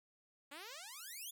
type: exponential sweep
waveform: 5% pulse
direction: up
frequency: 270.2 to 3527 Hz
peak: -37 dBFS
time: 0.51-1.31 s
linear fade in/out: 10 ms
effects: none